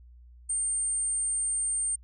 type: tone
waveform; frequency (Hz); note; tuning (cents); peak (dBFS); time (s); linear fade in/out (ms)
sine; 8740; C#9; -26; -26; 0.49-1.96; 10
effects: added 60 Hz sine -49 dBFS peak until 2.03 s